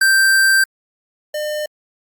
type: tone pair in turn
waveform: square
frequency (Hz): 1568 / 603.5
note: G6 / D5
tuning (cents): 0 / +47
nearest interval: octave + perfect fourth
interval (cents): 1653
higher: first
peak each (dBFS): -11 / -21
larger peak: first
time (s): 0.01-0.64 / 1.34-1.66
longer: first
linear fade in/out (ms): 5
effects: Opus 48 kbps